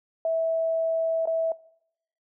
sine tone with dropouts, 653 Hz, E5, 17 cents flat, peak -22 dBFS, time 0.25-1.52 s, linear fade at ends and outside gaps 2 ms, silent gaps 1.256-1.273 s, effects noise-tail reverb RT60 0.7 s tail -20 dB re dry

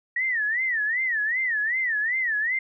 sine tone with vibrato, 1876 Hz, A#6, 11 cents sharp, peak -22 dBFS, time 0.16-2.59 s, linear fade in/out 5 ms, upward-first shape sine, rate 2.6 Hz, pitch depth 190 cents each way, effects none

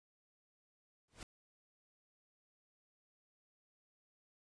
pink noise with exponential growth, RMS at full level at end -45 dBFS, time 1.08-1.23 s, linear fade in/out 2 ms, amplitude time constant 31 ms, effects resampled to 22050 Hz

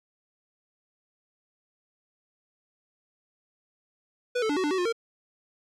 square tone with pitch steps, 491.8 / 438.4 / 291.6 / 374.2 / 295.5 / 377.5 / 356.5 / 458.5 Hz, B4 / A4 / D4 / F#4 / D4 / F#4 / F4 / A#4, -7 / -6 / -12 / +20 / +11 / +35 / +36 / -29 cents, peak -25 dBFS, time 4.35-4.926 s, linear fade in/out 10 ms, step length 72 ms, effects low-pass 6000 Hz 12 dB/octave + 11-bit

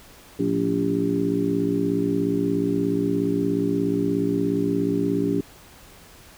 harmonic tone with a mistuned harmonic, 56.9 Hz, A#1, 41 cents flat, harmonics 2 / 3 / 4 / 5 / 6 / 7, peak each -33 / -27 / -33 / -23 / -30 / -26 dBFS, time 0.39-5.41 s, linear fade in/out 5 ms, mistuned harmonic 3, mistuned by +84 cents, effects pink hiss -48 dBFS RMS until 6.37 s

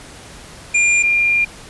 square / sine tone pair in turn, 2400 / 2400 Hz, D7 / D7, +37 / +37 cents, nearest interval unison, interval 0 cents, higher neither, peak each -12 dBFS, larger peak neither, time 0.74-1.03 / 1.03-1.45 s, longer second, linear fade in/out 10 ms, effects pink hiss -38 dBFS RMS until 1.69 s + resampled to 24000 Hz

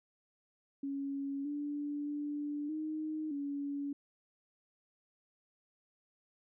sine tone with pitch steps, 277.6 / 291.1 / 292.8 / 310.2 / 283.6 Hz, C#4 / D4 / D4 / D#4 / C#4, +3 / -15 / -5 / -5 / +40 cents, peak -35 dBFS, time 0.83-3.93 s, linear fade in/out 5 ms, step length 620 ms, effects none

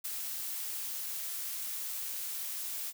blue noise with ADSR envelope, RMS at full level -35 dBFS, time 0.04-2.93 s, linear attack 14 ms, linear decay 8 ms, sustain -3 dB, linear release 42 ms, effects none

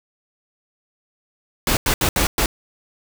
pink noise bursts at uneven times, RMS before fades -18 dBFS, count 5, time 1.67-1.77 / 1.86-1.94 / 2.01-2.09 / 2.16-2.27 / 2.38-2.46 s, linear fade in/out 2 ms, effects none

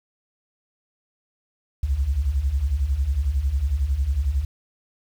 sine beating tone pair, 61.3 / 72.3 Hz, B1 / D2, -12 / -27 cents, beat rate 11 Hz, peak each -24 / -20 dBFS, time 1.83-4.45 s, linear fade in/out 5 ms, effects tanh soft clip ceiling -13 dBFS + 8-bit

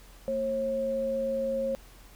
sine tone pair together, 227 / 540 Hz, A#3 / C#5, -46 / -45 cents, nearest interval octave + minor third, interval 1501 cents, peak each -36 / -27 dBFS, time 0.28-1.75 s, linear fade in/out 0 ms, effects added 43 Hz sine -51 dBFS peak until 2.15 s + pink hiss -55 dBFS RMS until 2.15 s

